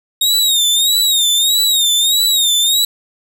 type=tone with vibrato; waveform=sawtooth; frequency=3729 Hz; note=A#7; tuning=in tune; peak=-8 dBFS; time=0.21-2.85 s; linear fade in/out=5 ms; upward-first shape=sine; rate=1.6 Hz; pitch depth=100 cents each way; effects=none